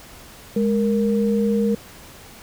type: tone pair together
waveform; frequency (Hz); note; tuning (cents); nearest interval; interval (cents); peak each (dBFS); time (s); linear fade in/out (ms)
sine; 207.7 / 466.2; G#3 / A#4; 0 / 0; octave + major second; 1400; -18 / -21; 0.56-1.75; 5
effects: pink hiss -43 dBFS RMS until 2.42 s